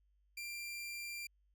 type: tone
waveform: sawtooth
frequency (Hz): 2374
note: D7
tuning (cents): +18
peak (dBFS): -39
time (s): 0.37-1.27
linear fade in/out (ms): 5
effects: added 50 Hz sine -70 dBFS peak until 1.54 s